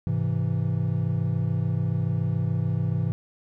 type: chord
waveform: triangle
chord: Ab augmented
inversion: none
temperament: equal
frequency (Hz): 103.83 / 130.81 / 164.81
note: Ab2 / C3 / E3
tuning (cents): 0 / 0 / 0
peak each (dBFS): -25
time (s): 0.07-3.12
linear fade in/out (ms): 0
effects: none